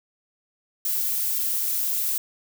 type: noise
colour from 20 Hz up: violet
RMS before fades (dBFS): -25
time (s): 0.85-2.18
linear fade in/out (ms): 2
effects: none